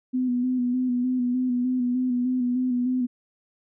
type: tone with vibrato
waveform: sine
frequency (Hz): 250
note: B3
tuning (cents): +21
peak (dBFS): -21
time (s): 0.13-3.07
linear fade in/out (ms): 20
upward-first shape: square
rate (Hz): 3.3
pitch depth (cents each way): 30
effects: none